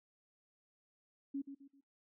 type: tone with echo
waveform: sine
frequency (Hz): 277.2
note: C#4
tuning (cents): 0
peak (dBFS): -36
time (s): 1.34-1.42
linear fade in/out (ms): 10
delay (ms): 130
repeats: 3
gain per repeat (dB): -9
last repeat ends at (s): 1.81
effects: noise-tail reverb RT60 0.4 s tail -24 dB re dry